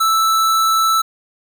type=tone; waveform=square; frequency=1318.5 Hz; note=E6; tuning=in tune; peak=-13 dBFS; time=0-1.02 s; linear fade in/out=10 ms; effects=none